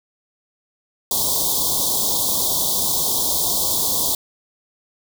white band-stop noise, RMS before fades -20 dBFS, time 1.11-4.15 s, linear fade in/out 2 ms, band 1100 to 3300 Hz, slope 96 dB/octave, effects none

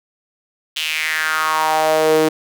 sawtooth tone with high-pass filter sweep, 157 Hz, D#3, 16 cents sharp, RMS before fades -17 dBFS, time 0.76-2.29 s, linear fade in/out 10 ms, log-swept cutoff 3100 to 370 Hz, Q 4.3, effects none

